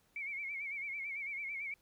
sine tone with vibrato, 2240 Hz, C#7, 18 cents sharp, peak -38 dBFS, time 0.16-1.74 s, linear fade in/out 2 ms, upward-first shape sine, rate 9 Hz, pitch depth 82 cents each way, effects pink hiss -72 dBFS RMS until 1.81 s

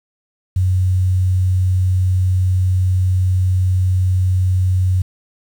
sine tone with quantisation, 92.5 Hz, F#2, in tune, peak -12 dBFS, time 0.56-5.02 s, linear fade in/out 5 ms, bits 7, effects none

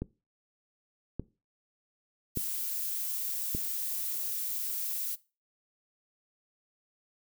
click train, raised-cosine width 3 ms, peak -20 dBFS, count 4, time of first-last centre 0.02-3.549 s, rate 0.85 Hz
violet noise, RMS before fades -34 dBFS, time 2.35-5.16 s, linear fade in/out 20 ms
effects noise-tail reverb RT60 0.3 s tail -20 dB re dry

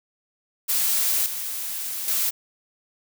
blue noise with level steps, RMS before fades -22 / -30 / -23 dBFS, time 0.68-2.31 s, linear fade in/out 20 ms, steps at 1.26 / 2.08 s, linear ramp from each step 2 ms, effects none

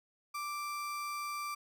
35% pulse tone, 1174.7 Hz, D6, in tune, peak -35 dBFS, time 0.34-1.55 s, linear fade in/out 10 ms, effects none

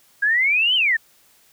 sine exponential two-way sweep, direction up then down, 1609 to 3136 to 1733 Hz, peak -15 dBFS, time 0.22-0.97 s, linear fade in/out 10 ms, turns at 0.75 s, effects white hiss -56 dBFS RMS until 1.52 s

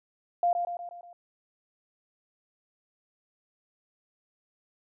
sine tone with echo, 698.5 Hz, F5, in tune, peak -21 dBFS, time 0.43-0.53 s, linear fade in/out 2 ms, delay 120 ms, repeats 5, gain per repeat -5 dB, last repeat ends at 1.13 s, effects none

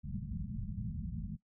white low-pass noise, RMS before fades -40 dBFS, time 0.03-1.37 s, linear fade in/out 20 ms, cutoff 220 Hz, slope 96 dB/octave, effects noise-tail reverb RT60 0.1 s tail -18 dB re dry

